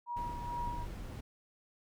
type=tone with tremolo; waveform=sine; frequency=957 Hz; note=A#5; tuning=45 cents sharp; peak=-35 dBFS; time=0.06-0.87 s; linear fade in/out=50 ms; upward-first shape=sine; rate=2.3 Hz; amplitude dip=55%
type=noise; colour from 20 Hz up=brown; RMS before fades=-42 dBFS; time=0.16-1.21 s; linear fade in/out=10 ms
effects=none

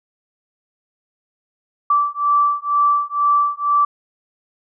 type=beating tone pair; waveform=sine; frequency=1162 / 1164.1 Hz; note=D6 / D6; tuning=-19 / -16 cents; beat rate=2.1 Hz; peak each=-17 dBFS; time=1.9-3.85 s; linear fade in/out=5 ms; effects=none

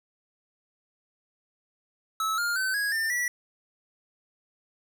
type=tone with pitch steps; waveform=square; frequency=1300 / 1409.5 / 1528.2 / 1656.9 / 1796.5 / 1947.8 Hz; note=E6 / F6 / G6 / G#6 / A6 / B6; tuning=-24 / +16 / -44 / -5 / +36 / -24 cents; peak=-26 dBFS; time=2.2-3.28 s; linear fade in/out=2 ms; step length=180 ms; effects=10-bit

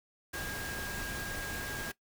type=tone in noise; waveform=sine; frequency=1624 Hz; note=G#6; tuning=39 cents flat; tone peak=-40 dBFS; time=0.33-1.92 s; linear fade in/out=10 ms; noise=pink; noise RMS=-40 dBFS; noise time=0.33-1.92 s; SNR=-3 dB; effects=noise-tail reverb RT60 0.1 s tail -18 dB re dry

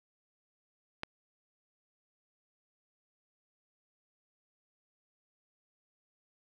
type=click; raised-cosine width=0.3 ms; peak=-19 dBFS; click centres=1.034 s; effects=none

